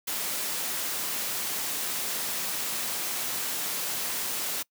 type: noise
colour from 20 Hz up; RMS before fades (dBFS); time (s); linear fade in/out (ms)
white; -31; 0.07-4.63; 10
effects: noise-tail reverb RT60 0.1 s tail -24 dB re dry + high-pass 150 Hz 12 dB/octave

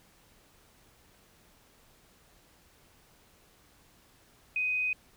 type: tone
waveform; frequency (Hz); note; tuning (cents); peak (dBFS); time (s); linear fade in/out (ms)
sine; 2503; D#7; +10; -27; 4.56-4.93; 2
effects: pink hiss -62 dBFS RMS until 5.16 s

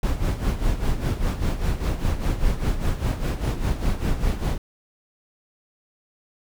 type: noise with tremolo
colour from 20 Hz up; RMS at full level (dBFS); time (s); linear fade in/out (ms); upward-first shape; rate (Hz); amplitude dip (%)
brown; -20; 0.03-4.58; 2; sine; 5; 70
effects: none

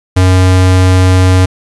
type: tone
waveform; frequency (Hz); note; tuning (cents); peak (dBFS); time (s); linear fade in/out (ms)
square; 92.5; F#2; 0; -5; 0.16-1.46; 10
effects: resampled to 24000 Hz + 7-bit

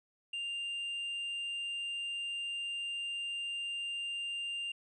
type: tone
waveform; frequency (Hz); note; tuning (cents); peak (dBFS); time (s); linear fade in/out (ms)
triangle; 2794; F7; 0; -34; 0.33-4.72; 5
effects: resampled to 22050 Hz

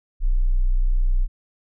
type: tone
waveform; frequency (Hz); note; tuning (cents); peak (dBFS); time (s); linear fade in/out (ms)
sine; 30.87; B0; 0; -15; 0.2-1.28; 50
effects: none

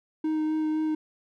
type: tone with vibrato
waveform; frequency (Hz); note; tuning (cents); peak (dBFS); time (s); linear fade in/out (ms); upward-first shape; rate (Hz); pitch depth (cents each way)
triangle; 311.1; D#4; 0; -22; 0.24-0.95; 5; sine; 3.9; 11
effects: none

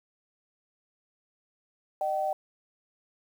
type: tone pair together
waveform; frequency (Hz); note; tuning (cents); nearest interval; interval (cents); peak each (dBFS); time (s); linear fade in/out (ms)
sine; 608 / 767.1; D#5 / G5; -40 / -38; major third; 402; -30 / -28; 2.01-2.33; 2
effects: 9-bit

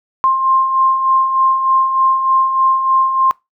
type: beating tone pair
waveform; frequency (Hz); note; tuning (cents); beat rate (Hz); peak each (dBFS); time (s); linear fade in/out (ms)
sine; 1054 / 1057.3; C6 / C6; +12 / +18; 3.3; -20 / -11; 0.24-3.31; 0
effects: noise-tail reverb RT60 0.2 s tail -23 dB re dry

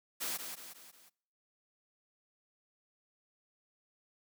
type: noise with echo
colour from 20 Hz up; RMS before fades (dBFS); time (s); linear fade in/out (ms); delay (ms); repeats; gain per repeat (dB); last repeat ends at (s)
white; -37; 0.2-0.38; 20; 180; 4; -6; 1.1
effects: noise-tail reverb RT60 0.7 s tail -25 dB re dry + high-pass 200 Hz 12 dB/octave

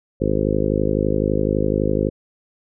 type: harmonic tone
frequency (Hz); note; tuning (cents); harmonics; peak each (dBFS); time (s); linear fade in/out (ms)
51.91; G#1; 0; 1 / 2 / 3 / 4 / 5 / 6 / 7 / 8 / 9 / 10; -26 / -26 / -26 / -26 / -26 / -26 / -26 / -26 / -26 / -26; 0.2-2.1; 20
effects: none

